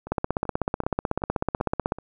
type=two click trains; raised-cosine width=1 ms; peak=-23 / -9 dBFS; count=6 / 30; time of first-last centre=0.07-1.986 / 0.12-1.921 s; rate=2.61 / 16.1 Hz; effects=none